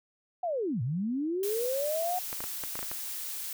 sine linear two-way sweep, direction down then up, 740 to 109.2 to 740 Hz, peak -28 dBFS, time 0.43-2.19 s, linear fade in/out 5 ms, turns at 0.82 s
blue noise, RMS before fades -37 dBFS, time 1.43-3.53 s, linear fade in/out 2 ms
clicks, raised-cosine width 0.5 ms, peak -23 dBFS, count 8, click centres 2.329 / 2.405 / 2.44 / 2.637 / 2.755 / 2.791 / 2.829 / 2.915 s
effects none

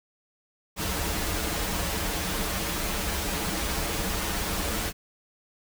pink noise with comb filter, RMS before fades -29 dBFS, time 0.76-4.93 s, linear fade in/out 50 ms, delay 7.9 ms, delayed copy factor -0.7, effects none

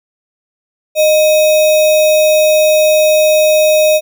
sine tone with sample-and-hold, 617 Hz, D#5, 15 cents flat, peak -6 dBFS, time 0.95-4.01 s, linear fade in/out 50 ms, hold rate 3150 Hz, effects none

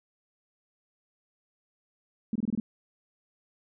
sine tone bursts, 220 Hz, A3, in tune, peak -25 dBFS, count 6, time 2.33-2.6 s, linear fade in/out 2 ms, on 25 ms, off 24 ms, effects none

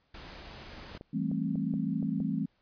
pink noise, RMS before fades -46 dBFS, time 0.14-0.98 s, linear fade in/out 5 ms
clicks, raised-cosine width 2 ms, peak -30 dBFS, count 7, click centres 0.95 / 1.011 / 1.315 / 1.556 / 1.739 / 2.027 / 2.203 s
sine chord, A minor seventh, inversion second, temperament equal with one note detuned, 164.81 / 196 / 220 / 264.7 Hz, E3 / G3 / A3 / C4, 0 / 0 / 0 / +20 cents, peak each -34 dBFS, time 1.13-2.46 s, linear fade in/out 10 ms
effects pink hiss -72 dBFS RMS until 2.61 s + resampled to 11025 Hz

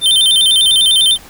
square tone with vibrato, 3339 Hz, G#7, 9 cents sharp, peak -8 dBFS, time 0.01-1.18 s, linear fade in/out 50 ms, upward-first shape square, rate 10 Hz, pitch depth 120 cents each way, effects pink hiss -38 dBFS RMS until 1.29 s

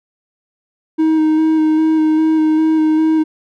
triangle tone with vibrato, 314.3 Hz, D#4, 18 cents sharp, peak -8 dBFS, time 0.98-3.24 s, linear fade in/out 20 ms, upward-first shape square, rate 2.5 Hz, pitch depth 14 cents each way, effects none

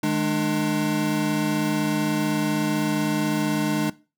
square tone cluster, 153.7 / 209.6 / 299.7 Hz, D#3 / G#3 / D4, -21 / +16 / +35 cents, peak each -29 / -26 / -24 dBFS, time 0.03-3.9 s, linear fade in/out 5 ms, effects noise-tail reverb RT60 0.3 s tail -19 dB re dry

